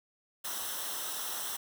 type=noise with comb filter; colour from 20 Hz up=white; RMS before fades=-37 dBFS; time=0.44-1.57 s; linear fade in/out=10 ms; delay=0.43 ms; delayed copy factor=-0.7; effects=none